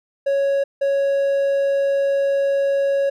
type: tone pair in turn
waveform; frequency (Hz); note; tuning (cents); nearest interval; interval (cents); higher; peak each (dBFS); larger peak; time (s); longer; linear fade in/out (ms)
triangle; 554.4 / 554.4; C#5 / C#5; 0 / 0; unison; 0; neither; -14; neither; 0.26-0.64 / 0.81-3.1; second; 10
effects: none